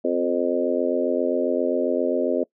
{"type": "harmonic tone with a mistuned harmonic", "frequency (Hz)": 87.5, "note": "F2", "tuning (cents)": 4, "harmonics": [3, 4, 5, 6, 7], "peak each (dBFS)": [-26, -26, -26, -26, -26], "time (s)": [0.04, 2.44], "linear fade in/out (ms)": 10, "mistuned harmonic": 3, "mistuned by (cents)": -17, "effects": ["noise-tail reverb RT60 0.1 s tail -23 dB re dry"]}